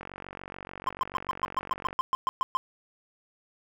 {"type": "click train", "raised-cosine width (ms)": 0.5, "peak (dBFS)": -24, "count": 91, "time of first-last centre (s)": [0.01, 1.929], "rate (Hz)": 46.9}
{"type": "tone bursts", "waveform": "triangle", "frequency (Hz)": 1045, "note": "C6", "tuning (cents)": -2, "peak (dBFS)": -21, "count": 13, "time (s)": [0.87, 2.57], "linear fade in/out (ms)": 0, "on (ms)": 20, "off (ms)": 120}
{"effects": []}